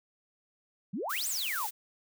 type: exponential two-way sweep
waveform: sine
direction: up then down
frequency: 164.81 to 8870 to 772 Hz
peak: -32 dBFS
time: 0.93-1.67 s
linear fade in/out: 10 ms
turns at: 1.28 s
type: noise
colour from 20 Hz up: blue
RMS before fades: -37 dBFS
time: 1.09-1.71 s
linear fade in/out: 20 ms
effects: none